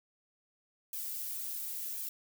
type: noise with flanger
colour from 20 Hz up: violet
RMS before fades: -39 dBFS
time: 0.93-2.09 s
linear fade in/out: 2 ms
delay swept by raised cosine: 1.2 to 6.3 ms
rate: 0.94 Hz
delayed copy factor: +0.7
effects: none